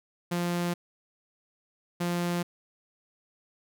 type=tone pair in turn; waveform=sawtooth; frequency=174.3 / 174.3 Hz; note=F3 / F3; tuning=-3 / -3 cents; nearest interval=unison; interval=0 cents; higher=neither; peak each=-23 dBFS; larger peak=neither; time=0.31-0.74 / 2-2.43 s; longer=neither; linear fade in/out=10 ms; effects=none